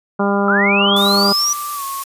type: harmonic tone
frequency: 200.3 Hz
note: G3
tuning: 38 cents sharp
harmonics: 1 / 2 / 3 / 4 / 5 / 6 / 7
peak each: -17 / -20 / -22 / -23 / -24 / -25 / -25 dBFS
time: 0.19-1.33 s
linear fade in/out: 10 ms
type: linear sweep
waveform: sine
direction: up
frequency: 1296 to 5920 Hz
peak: -14 dBFS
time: 0.48-1.53 s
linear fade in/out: 2 ms
type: tone with pitch glide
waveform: sine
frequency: 1174.7 to 1096 Hz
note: D6 to C#6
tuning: 0 to -20 cents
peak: -23 dBFS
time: 0.78-2.03 s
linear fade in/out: 10 ms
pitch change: -120 cents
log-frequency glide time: 1.74-1.83 s
type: noise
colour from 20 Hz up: blue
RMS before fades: -27 dBFS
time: 0.96-2.04 s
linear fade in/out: 5 ms
effects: resampled to 32000 Hz